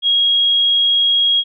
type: tone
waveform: sine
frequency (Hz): 3288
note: G#7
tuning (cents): -18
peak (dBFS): -11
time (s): 0.02-1.44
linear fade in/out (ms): 50
effects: none